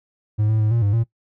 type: tone with pitch steps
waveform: triangle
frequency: 106.4 / 109.5 / 107.4 / 116.9 / 101.3 / 115 Hz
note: G#2 / A2 / A2 / A#2 / G#2 / A#2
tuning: +42 / -8 / -41 / +5 / -43 / -23 cents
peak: -14 dBFS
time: 0.38-1.04 s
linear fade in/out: 20 ms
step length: 110 ms
effects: noise-tail reverb RT60 0.1 s tail -19 dB re dry